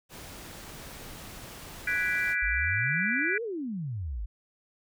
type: noise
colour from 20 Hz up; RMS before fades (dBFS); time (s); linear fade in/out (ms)
pink; -44; 0.09-2.36; 50
type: chord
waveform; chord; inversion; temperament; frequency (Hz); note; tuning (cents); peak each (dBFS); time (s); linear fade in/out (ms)
sine; G# half-diminished seventh; third; equal; 1480 / 1661.2 / 1975.5 / 2349; F#6 / G#6 / B6 / D7; 0 / 0 / 0 / 0; -31; 1.87-3.38; 5
type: exponential two-way sweep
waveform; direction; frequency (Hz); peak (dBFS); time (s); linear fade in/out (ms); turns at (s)
sine; up then down; 46.25 to 482.8 to 46.25; -31; 2.42-4.26; 10; 3.43
effects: none